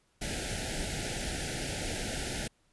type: band-stop noise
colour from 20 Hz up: pink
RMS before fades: -35 dBFS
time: 0.21-2.48 s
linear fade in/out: 10 ms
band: 860 to 1400 Hz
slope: 96 dB/octave
effects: pink hiss -71 dBFS RMS until 2.72 s + resampled to 24000 Hz